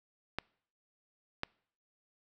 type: clicks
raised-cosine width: 0.3 ms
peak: -17 dBFS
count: 2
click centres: 0.386 / 1.434 s
effects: noise-tail reverb RT60 0.6 s tail -26 dB re dry